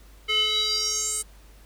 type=tone with band-pass filter sweep; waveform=square; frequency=430.4 Hz; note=A4; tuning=38 cents flat; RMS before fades=-25 dBFS; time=0.28-1.23 s; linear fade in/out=20 ms; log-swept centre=2600 to 9000 Hz; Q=6.7; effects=added 50 Hz sine -48 dBFS peak until 1.65 s + pink hiss -56 dBFS RMS until 1.65 s